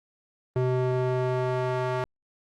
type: tone with band-pass filter sweep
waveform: square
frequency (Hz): 127.2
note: C3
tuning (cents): -48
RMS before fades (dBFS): -26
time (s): 0.56-2.04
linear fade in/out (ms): 0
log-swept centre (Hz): 350 to 830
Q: 0.87
effects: Opus 24 kbps